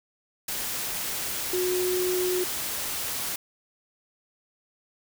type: tone in noise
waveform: sine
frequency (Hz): 364.2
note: F#4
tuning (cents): -27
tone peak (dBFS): -24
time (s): 1.53-2.44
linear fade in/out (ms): 5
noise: white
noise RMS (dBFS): -31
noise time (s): 0.48-3.36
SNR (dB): +4
effects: none